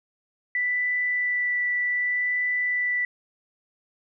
sine tone with vibrato, 1975.5 Hz, B6, in tune, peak -22 dBFS, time 0.55-3.05 s, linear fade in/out 2 ms, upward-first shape sine, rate 0.65 Hz, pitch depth 8 cents each way, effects none

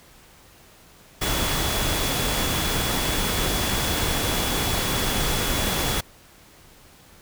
sine tone in noise, 3394 Hz, G#7, 37 cents sharp, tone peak -32 dBFS, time 1.21-6.01 s, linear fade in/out 10 ms, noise pink, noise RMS -24 dBFS, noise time 1.21-6.01 s, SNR -11 dB, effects pink hiss -51 dBFS RMS until 7.21 s

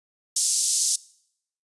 white band-pass noise, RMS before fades -23 dBFS, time 0.36-0.96 s, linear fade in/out 5 ms, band 5300 to 9100 Hz, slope 24 dB/octave, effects noise-tail reverb RT60 0.7 s tail -22 dB re dry + resampled to 24000 Hz

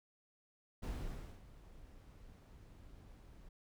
brown noise with ADSR envelope, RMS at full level -40 dBFS, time 0.82-3.49 s, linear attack 18 ms, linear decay 560 ms, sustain -17 dB, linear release 7 ms, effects none

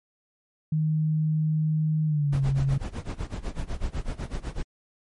sine tone with pitch glide, 155.56 to 136.21 Hz, D#3 to C#3, 0 to -30 cents, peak -21 dBFS, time 0.72-2.78 s, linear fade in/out 5 ms, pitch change -230 cents, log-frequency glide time 2.06-2.41 s
brown noise with tremolo, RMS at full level -28 dBFS, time 2.32-4.63 s, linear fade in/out 10 ms, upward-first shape sine, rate 8 Hz, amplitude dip 90%
effects MP3 48 kbps

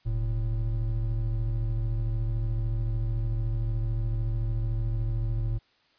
triangle tone pair together, 41.93 / 112.2 Hz, E1 / A2, +30 / +34 cents, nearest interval octave + perfect fourth, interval 1704 cents, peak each -26 dBFS, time 0.05-5.59 s, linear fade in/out 20 ms, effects white hiss -65 dBFS RMS until 5.98 s + resampled to 11025 Hz

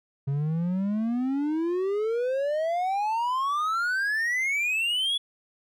triangle exponential sweep, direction up, 135.6 to 3428 Hz, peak -22 dBFS, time 0.27-5.18 s, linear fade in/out 10 ms, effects none

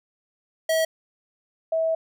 square / sine tone pair in turn, 644 / 648.5 Hz, E5 / E5, -41 / -28 cents, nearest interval unison, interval 13 cents, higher second, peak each -20 dBFS, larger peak neither, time 0.69-0.85 / 1.72-1.95 s, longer second, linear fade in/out 5 ms, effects none

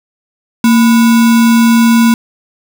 sine tone with sample-and-hold, 230.4 Hz, A#3, 20 cents flat, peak -4 dBFS, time 0.64-2.14 s, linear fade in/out 2 ms, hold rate 1225 Hz, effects none

